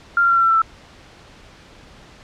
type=tone with pitch steps; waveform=sine; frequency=1392 / 1380.8 / 1369.7 / 1358.6 / 1347.7 / 1336.8 / 1326.1 Hz; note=F6 / F6 / F6 / F6 / E6 / E6 / E6; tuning=-6 / -20 / -34 / -48 / +38 / +24 / +10 cents; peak=-12 dBFS; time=0.17-0.618 s; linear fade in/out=2 ms; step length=64 ms; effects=pink hiss -45 dBFS RMS until 2.23 s + low-pass 5000 Hz 12 dB/octave